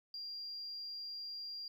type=tone; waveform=triangle; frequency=4775 Hz; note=D8; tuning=28 cents sharp; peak=-39 dBFS; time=0.14-1.68 s; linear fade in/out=2 ms; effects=tanh soft clip ceiling -40 dBFS